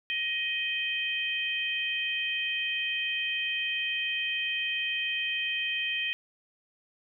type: harmonic tone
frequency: 627 Hz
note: D#5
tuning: 13 cents sharp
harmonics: 3 / 4 / 5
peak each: -35 / -31 / -32 dBFS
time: 0.1-6.13 s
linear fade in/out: 0 ms
effects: none